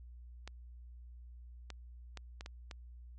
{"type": "clicks", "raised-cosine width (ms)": 0.2, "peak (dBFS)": -28, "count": 6, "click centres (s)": [0.476, 1.703, 2.173, 2.409, 2.461, 2.712], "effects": ["added 60 Hz sine -49 dBFS peak until 3.18 s", "MP3 48 kbps"]}